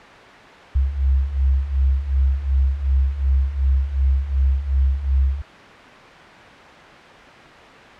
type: beating tone pair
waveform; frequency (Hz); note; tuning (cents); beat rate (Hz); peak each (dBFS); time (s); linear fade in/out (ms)
sine; 65.41 / 68.11; C2 / C#2; 0 / -30; 2.7; -21 / -17; 0.75-5.42; 10
effects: white hiss -40 dBFS RMS until 7.99 s + low-pass 2000 Hz 12 dB/octave